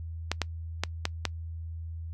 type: clicks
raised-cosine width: 0.2 ms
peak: -9 dBFS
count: 5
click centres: 0.316 / 0.417 / 0.836 / 1.054 / 1.253 s
effects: noise-tail reverb RT60 0.1 s tail -24 dB re dry + added 82 Hz sine -35 dBFS peak until 2.13 s